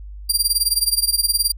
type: tone with tremolo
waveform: 20% pulse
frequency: 4748 Hz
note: D8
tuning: 18 cents sharp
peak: -7 dBFS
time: 0.29-1.52 s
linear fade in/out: 10 ms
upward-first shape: sine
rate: 19 Hz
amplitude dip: 90%
effects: added 50 Hz sine -32 dBFS peak until 1.57 s